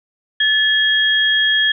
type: tone pair together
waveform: sine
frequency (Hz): 1735 / 3273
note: A6 / G#7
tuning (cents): -25 / -26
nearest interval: major seventh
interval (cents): 1099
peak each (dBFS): -15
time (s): 0.4-1.72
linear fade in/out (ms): 5
effects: none

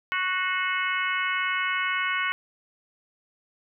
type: harmonic tone with a mistuned harmonic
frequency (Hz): 370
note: F#4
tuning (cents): 0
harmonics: 3 / 4 / 5 / 6 / 7 / 8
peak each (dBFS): -30 / -29 / -33 / -29 / -36 / -35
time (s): 0.12-2.32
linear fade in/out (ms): 0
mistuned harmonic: 6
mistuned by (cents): -33
effects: none

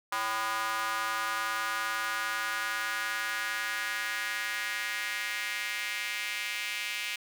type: tone with high-pass filter sweep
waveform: square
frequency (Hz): 111.2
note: A2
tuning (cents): +19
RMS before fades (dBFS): -33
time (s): 0.12-7.16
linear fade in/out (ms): 5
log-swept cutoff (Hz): 1100 to 2400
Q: 2.8
effects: none

